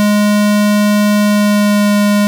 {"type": "tone with pitch glide", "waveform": "square", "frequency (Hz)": [207.7, 205.8], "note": ["G#3", "G#3"], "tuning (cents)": [0, -16], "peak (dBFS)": -9, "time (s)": [0, 2.27], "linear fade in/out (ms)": 0, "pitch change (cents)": -16, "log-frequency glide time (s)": [1.19, 1.95], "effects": ["8-bit"]}